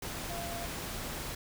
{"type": "tone in noise", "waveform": "sine", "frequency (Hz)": 686, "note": "F5", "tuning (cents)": -31, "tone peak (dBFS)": -40, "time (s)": [0.3, 0.66], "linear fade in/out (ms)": 5, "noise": "pink", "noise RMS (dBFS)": -39, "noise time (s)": [0.02, 1.35], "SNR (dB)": -4, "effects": []}